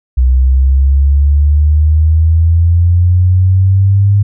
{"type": "exponential sweep", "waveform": "sine", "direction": "up", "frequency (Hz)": [62.7, 102], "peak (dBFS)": -5, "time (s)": [0.17, 4.23], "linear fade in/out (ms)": 10, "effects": []}